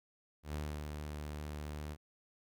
sawtooth tone with ADSR envelope, 74.8 Hz, D2, 32 cents sharp, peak -33 dBFS, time 0.43-1.97 s, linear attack 110 ms, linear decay 290 ms, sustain -4 dB, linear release 49 ms, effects none

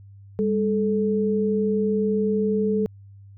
sine tone pair together, 201.2 / 434 Hz, G3 / A4, +45 / -24 cents, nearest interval octave + minor second, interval 1331 cents, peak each -22 dBFS, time 0.39-2.86 s, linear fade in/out 0 ms, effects added 99 Hz sine -43 dBFS peak until 3.37 s

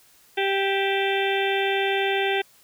harmonic tone with a mistuned harmonic, 392 Hz, G4, in tune, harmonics 1 / 2 / 4 / 5 / 6 / 7 / 8 / 9, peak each -24 / -27 / -30 / -31 / -32 / -32 / -33 / -34 dBFS, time 0.37-2.42 s, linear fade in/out 10 ms, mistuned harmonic 7, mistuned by -46 cents, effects white hiss -56 dBFS RMS until 2.63 s

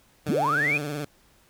15% pulse tone with vibrato, 146.83 Hz, D3, in tune, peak -23 dBFS, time 0.26-1.05 s, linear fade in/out 5 ms, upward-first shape triangle, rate 19 Hz, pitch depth 86 cents each way
sine linear sweep, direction up, 100.7 to 2552 Hz, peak -21 dBFS, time 0.28-0.78 s, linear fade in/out 10 ms
effects pink hiss -60 dBFS RMS until 1.49 s

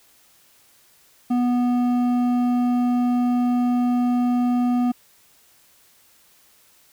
sine tone with hard clipping, 245.2 Hz, B3, 12 cents flat, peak -19 dBFS, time 1.3-4.92 s, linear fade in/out 10 ms, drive 8 dB, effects white hiss -56 dBFS RMS until 6.92 s

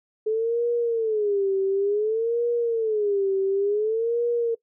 sine tone with vibrato, 428.8 Hz, A4, 45 cents flat, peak -20 dBFS, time 0.26-4.55 s, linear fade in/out 10 ms, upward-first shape sine, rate 0.56 Hz, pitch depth 180 cents each way, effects noise-tail reverb RT60 0.1 s tail -21 dB re dry

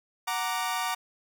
sawtooth chord, Gb augmented, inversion none, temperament equal, 740 / 932.3 / 1174.7 Hz, Gb5 / Bb5 / D6, 0 / 0 / 0 cents, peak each -29 / -28 / -29 dBFS, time 0.27-0.95 s, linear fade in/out 10 ms, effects none

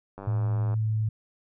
click train, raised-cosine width 1 ms, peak -26 dBFS, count 56, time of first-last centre 0.18-0.74 s, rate 98.2 Hz
sine tone with pitch glide, 110 to 109.05 Hz, A2 to A2, 0 to -15 cents, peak -23 dBFS, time 0.27-1.09 s, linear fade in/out 5 ms, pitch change -15 cents, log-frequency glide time 0.76-0.88 s
effects none

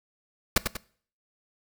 pink noise with echo, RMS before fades -19 dBFS, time 0.56-0.58 s, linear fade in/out 5 ms, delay 95 ms, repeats 2, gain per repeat -7 dB, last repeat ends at 0.77 s, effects noise-tail reverb RT60 0.5 s tail -20 dB re dry

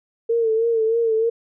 sine tone with vibrato, 453 Hz, A#4, 50 cents flat, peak -16 dBFS, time 0.29-1.3 s, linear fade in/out 10 ms, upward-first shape sine, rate 3.2 Hz, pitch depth 52 cents each way, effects none

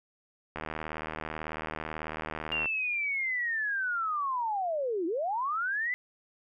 click train, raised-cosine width 0.5 ms, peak -20 dBFS, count 165, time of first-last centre 0.56-2.657 s, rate 78.2 Hz
sine linear two-way sweep, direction down then up, 2813 to 316 to 2033 Hz, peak -28 dBFS, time 2.52-5.94 s, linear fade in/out 0 ms, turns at 5.06 s
effects none

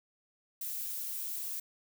violet noise, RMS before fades -38 dBFS, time 0.61-1.6 s, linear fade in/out 5 ms, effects none

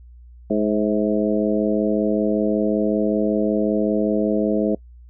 harmonic tone with a mistuned harmonic, 105.3 Hz, G#2, 24 cents sharp, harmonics 2 / 3 / 4 / 5 / 6, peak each -21 / -23 / -24 / -25 / -26 dBFS, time 0.5-4.75 s, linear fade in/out 5 ms, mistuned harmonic 6, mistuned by +37 cents, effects noise-tail reverb RT60 0.1 s tail -25 dB re dry + added 60 Hz sine -41 dBFS peak until 5.09 s

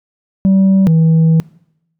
sine tone pair in turn, 192.4 / 161.79 Hz, G3 / E3, -32 / -32 cents, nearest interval minor third, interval 300 cents, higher first, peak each -4 dBFS, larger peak neither, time 0.45-0.87 / 0.87-1.4 s, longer second, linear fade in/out 0 ms, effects noise-tail reverb RT60 0.8 s tail -25 dB re dry + tanh soft clip ceiling -6 dBFS

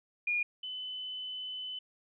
sine tone pair in turn, 2431 / 3019 Hz, D#7 / F#7, -41 / +34 cents, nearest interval major third, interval 375 cents, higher second, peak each -28 / -37 dBFS, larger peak first, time 0.27-0.43 / 0.63-1.79 s, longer second, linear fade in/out 5 ms, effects none

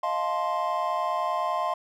triangle chord, F dominant seventh, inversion third, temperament just, 628.6 / 698.5 / 873.1 / 1047.7 Hz, Eb5 / F5 / A5 / C6, +18 / 0 / -14 / +2 cents, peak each -30 / -28 / -32 / -26 dBFS, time 0.03-1.74 s, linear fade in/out 5 ms, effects none

